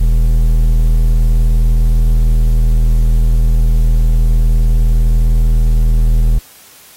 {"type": "tone with hard clipping", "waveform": "sine", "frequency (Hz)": 40.15, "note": "E1", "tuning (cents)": -45, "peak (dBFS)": -9, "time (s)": [0, 6.39], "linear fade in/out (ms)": 10, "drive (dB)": 8, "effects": ["white hiss -41 dBFS RMS until 6.96 s", "AAC 48 kbps"]}